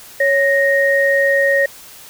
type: tone pair together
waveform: sine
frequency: 554.4 / 1864.8 Hz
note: C#5 / A#6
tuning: 0 / 0 cents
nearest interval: octave + major sixth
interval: 2100 cents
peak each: -14 dBFS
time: 0.2-1.66 s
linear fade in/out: 5 ms
effects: white hiss -39 dBFS RMS until 2.09 s